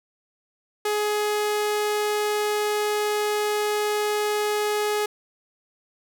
sawtooth tone, 419.5 Hz, G#4, 17 cents sharp, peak -18 dBFS, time 0.85-5.06 s, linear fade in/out 5 ms, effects none

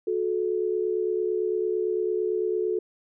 sine tone pair together, 364.2 / 433.1 Hz, F#4 / A4, -27 / -27 cents, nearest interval minor third, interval 300 cents, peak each -26 dBFS, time 0.07-2.79 s, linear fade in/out 5 ms, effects none

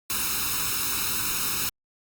white noise with comb filter, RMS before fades -27 dBFS, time 0.1-1.69 s, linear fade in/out 0 ms, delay 0.76 ms, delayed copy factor +0.85, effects Opus 48 kbps

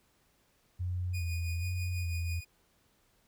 sine tone with vibrato, 87.4 Hz, F2, 2 cents sharp, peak -31 dBFS, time 0.79-2.41 s, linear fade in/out 20 ms, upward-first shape square, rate 1.2 Hz, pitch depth 48 cents each way
sawtooth tone with tremolo, 2463 Hz, D#7, 18 cents flat, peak -37 dBFS, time 1.13-2.45 s, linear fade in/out 20 ms, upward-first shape triangle, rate 6.1 Hz, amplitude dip 60%
effects pink hiss -70 dBFS RMS until 3.27 s

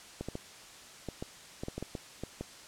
clicks, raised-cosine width 2 ms, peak -23 dBFS, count 12, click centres 0.21 / 0.286 / 0.354 / 1.087 / 1.225 / 1.635 / 1.684 / 1.78 / 1.826 / 1.952 / 2.236 / 2.41 s, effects white hiss -51 dBFS RMS until 2.67 s + low-pass 8000 Hz 12 dB/octave

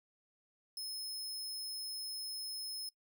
sawtooth tone, 5180 Hz, E8, 31 cents flat, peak -37 dBFS, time 0.77-2.89 s, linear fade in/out 2 ms, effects noise-tail reverb RT60 0.1 s tail -21 dB re dry

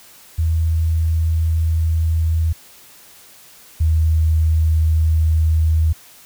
sine tone pair in turn, 81 / 79.52 Hz, E2 / D#2, -30 / +38 cents, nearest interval unison, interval 32 cents, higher first, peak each -14 / -12 dBFS, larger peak second, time 0.38-2.53 / 3.8-5.93 s, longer first, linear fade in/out 10 ms, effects white hiss -45 dBFS RMS until 6.25 s

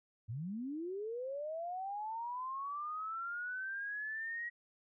sine linear sweep, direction up, 100.8 to 1912 Hz, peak -38 dBFS, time 0.28-4.5 s, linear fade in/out 20 ms, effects none

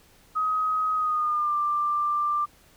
sine tone with pitch glide, 1262 to 1184.3 Hz, D#6 to D6, +24 to +14 cents, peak -22 dBFS, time 0.35-2.46 s, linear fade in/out 20 ms, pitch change -110 cents, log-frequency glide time 0.94-1.56 s, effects pink hiss -57 dBFS RMS until 2.76 s

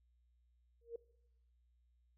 sine tone with exponential growth, 466.2 Hz, A#4, in tune, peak -38 dBFS, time 0.81-0.96 s, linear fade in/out 5 ms, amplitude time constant 31 ms, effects noise-tail reverb RT60 0.8 s tail -21 dB re dry + added 60 Hz sine -70 dBFS peak until 2.17 s

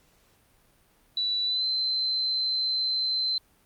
sine tone with pitch glide, 3951 to 4083 Hz, B7 to C8, 0 to -43 cents, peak -24 dBFS, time 1.17-3.38 s, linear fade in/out 2 ms, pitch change +57 cents, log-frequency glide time 1.45-1.65 s, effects pink hiss -63 dBFS RMS until 3.65 s + Opus 48 kbps

